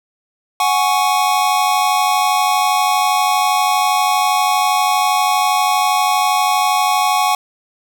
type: chord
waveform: square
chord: F# suspended second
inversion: none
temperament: just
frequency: 740 / 832.5 / 1110 Hz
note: F#5 / G#5 / C#6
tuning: 0 / +4 / +2 cents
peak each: -18 dBFS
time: 0.6-7.35 s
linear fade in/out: 2 ms
effects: none